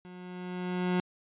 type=tone with level ramp; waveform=30% pulse; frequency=180.7 Hz; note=F#3; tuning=41 cents flat; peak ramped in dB=-43 to -22 dBFS; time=0.05-1 s; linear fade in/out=0 ms; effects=resampled to 8000 Hz